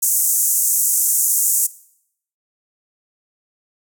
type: band-pass noise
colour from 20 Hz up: pink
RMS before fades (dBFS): -17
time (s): 0.02-1.67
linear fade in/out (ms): 10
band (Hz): 6700 to 16000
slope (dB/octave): 48
effects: noise-tail reverb RT60 0.7 s tail -19 dB re dry